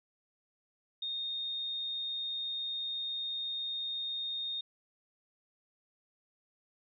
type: tone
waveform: sine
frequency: 3686 Hz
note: A#7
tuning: 20 cents flat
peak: -34 dBFS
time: 1.02-4.61 s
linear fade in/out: 5 ms
effects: none